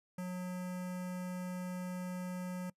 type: tone with notch filter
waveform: square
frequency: 181.5 Hz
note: F#3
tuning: 33 cents flat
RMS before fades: -40 dBFS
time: 0.18-2.7 s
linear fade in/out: 5 ms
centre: 3800 Hz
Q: 1.1
effects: noise-tail reverb RT60 0.1 s tail -24 dB re dry + resampled to 32000 Hz